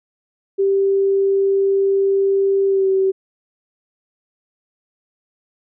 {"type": "tone with pitch glide", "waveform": "sine", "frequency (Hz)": [392, 383.5], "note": ["G4", "G4"], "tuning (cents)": [0, -38], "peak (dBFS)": -13, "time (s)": [0.58, 3.12], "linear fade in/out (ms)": 20, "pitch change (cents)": -38, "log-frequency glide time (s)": [2.67, 2.88], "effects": []}